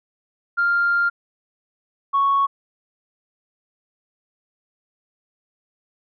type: tone pair in turn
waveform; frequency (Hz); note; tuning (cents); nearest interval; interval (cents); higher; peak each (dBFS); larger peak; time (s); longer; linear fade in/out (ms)
sine; 1396.9 / 1108.7; F6 / C#6; 0 / 0; major third; 400; first; -15 / -14; second; 0.57-1.1 / 2.13-2.47; first; 20
effects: tanh soft clip ceiling -11 dBFS